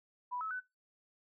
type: tone with pitch steps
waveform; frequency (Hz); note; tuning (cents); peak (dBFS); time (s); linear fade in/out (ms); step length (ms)
sine; 986 / 1296 / 1501; B5 / E6 / F#6; -3 / -30 / +24; -36; 0.31-0.607; 20; 99
effects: noise-tail reverb RT60 0.2 s tail -21 dB re dry